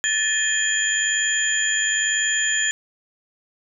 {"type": "tone cluster", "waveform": "sine", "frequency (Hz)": [1731, 1832, 2481, 3218, 7010], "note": ["A6", "A#6", "D#7", "G7", "A8"], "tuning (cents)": [-29, -31, -6, 45, -7], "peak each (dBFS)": [-23, -28, -31, -26, -23], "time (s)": [0.04, 2.71], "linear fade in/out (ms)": 0, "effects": []}